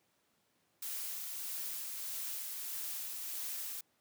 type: noise with tremolo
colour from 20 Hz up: blue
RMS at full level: -40 dBFS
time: 0.82-3.81 s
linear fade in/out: 5 ms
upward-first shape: sine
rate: 1.6 Hz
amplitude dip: 25%
effects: pink hiss -75 dBFS RMS until 4 s + high-pass 150 Hz 12 dB/octave